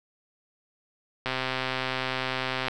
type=click train; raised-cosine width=0.3 ms; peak=-12 dBFS; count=186; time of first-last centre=1.26-2.683 s; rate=130 Hz; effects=none